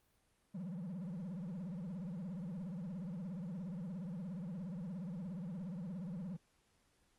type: tone with vibrato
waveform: triangle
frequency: 179.3 Hz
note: F3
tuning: 46 cents sharp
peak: -39 dBFS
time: 0.54-6.37 s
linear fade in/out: 10 ms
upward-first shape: triangle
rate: 17 Hz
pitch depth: 270 cents each way
effects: pink hiss -75 dBFS RMS until 7.18 s + Opus 32 kbps